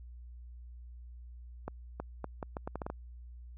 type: accelerating click train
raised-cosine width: 1 ms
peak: -23 dBFS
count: 10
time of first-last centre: 1.68-2.901 s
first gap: 320 ms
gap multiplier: 0.76
effects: added 60 Hz sine -46 dBFS peak until 3.57 s